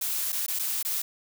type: noise with dropouts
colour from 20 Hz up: blue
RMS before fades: -29 dBFS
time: 0.01-1.02 s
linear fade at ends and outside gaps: 5 ms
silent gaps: 0.322-0.327 / 0.464-0.481 / 0.59-0.594 / 0.828-0.849 s
effects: none